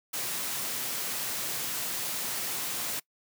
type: high-pass noise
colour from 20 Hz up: white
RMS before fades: -33 dBFS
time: 0.13-3 s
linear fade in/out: 10 ms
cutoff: 100 Hz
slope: 96 dB/octave
effects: noise-tail reverb RT60 0.1 s tail -23 dB re dry